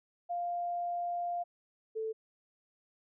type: tone pair in turn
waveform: sine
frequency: 699 / 441.2 Hz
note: F5 / A4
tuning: +1 / +5 cents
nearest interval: minor sixth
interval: 796 cents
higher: first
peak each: -32 / -33 dBFS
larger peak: first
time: 0.29-1.44 / 1.95-2.13 s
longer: first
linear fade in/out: 20 ms
effects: none